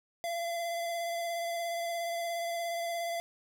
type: tone with vibrato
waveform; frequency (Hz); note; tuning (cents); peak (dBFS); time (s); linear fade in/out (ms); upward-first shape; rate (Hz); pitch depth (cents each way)
square; 681; F5; -44; -33; 0.24-3.2; 0; triangle; 17; 24
effects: none